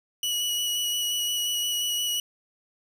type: tone with vibrato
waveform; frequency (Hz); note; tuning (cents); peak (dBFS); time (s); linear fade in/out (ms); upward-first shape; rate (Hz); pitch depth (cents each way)
sawtooth; 2930; F#7; -18; -22; 0.23-2.2; 2; square; 5.7; 11
effects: 8-bit